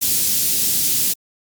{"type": "band-stop noise", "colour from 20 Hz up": "white", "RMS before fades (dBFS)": -18, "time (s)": [0.01, 1.14], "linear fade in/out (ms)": 20, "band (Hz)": [260, 4200], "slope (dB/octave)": 12, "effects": ["high-pass 100 Hz 12 dB/octave", "Opus 48 kbps"]}